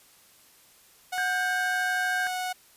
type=tone; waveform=sawtooth; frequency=735 Hz; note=F#5; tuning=12 cents flat; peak=-25 dBFS; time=1.12-2.53 s; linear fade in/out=10 ms
type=tone with vibrato; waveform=sine; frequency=1583 Hz; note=G6; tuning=17 cents sharp; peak=-26 dBFS; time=1.18-2.27 s; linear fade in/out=0 ms; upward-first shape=sine; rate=13 Hz; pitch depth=13 cents each way
effects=white hiss -57 dBFS RMS until 2.76 s + resampled to 32000 Hz